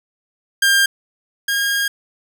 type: tone pair in turn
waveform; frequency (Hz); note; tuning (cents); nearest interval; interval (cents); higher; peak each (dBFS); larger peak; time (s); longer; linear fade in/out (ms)
sawtooth; 1600 / 1624.2; G6 / G#6; +35 / -39; unison; 26; second; -8 / -13; first; 0.62-0.86 / 1.48-1.88; second; 5
effects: none